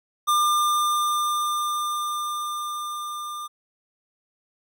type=tone with level ramp; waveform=square; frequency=1199 Hz; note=D6; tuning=36 cents sharp; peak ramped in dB=-18 to -32 dBFS; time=0.27-3.48 s; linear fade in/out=20 ms; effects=none